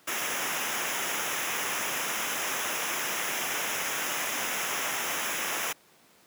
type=noise with comb filter; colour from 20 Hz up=pink; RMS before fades=-31 dBFS; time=0.07-5.73 s; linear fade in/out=10 ms; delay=0.23 ms; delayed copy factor=-0.75; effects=pink hiss -59 dBFS RMS until 6.26 s + high-pass 200 Hz 12 dB/octave